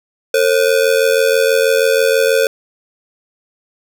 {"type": "ring-modulated tone", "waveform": "square", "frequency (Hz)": 495.3, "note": "B4", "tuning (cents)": 5, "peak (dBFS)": -8, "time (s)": [0.34, 2.47], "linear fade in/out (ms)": 2, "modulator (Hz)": 43.1, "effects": []}